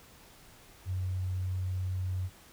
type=tone; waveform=sine; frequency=92.5 Hz; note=F#2; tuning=in tune; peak=-30 dBFS; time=0.85-2.3 s; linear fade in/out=50 ms; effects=pink hiss -56 dBFS RMS until 2.52 s